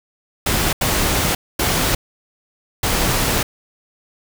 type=noise bursts at uneven times; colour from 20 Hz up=pink; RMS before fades=-18 dBFS; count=4; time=0.46-0.73 / 0.81-1.35 / 1.59-1.95 / 2.83-3.43 s; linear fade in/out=5 ms; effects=none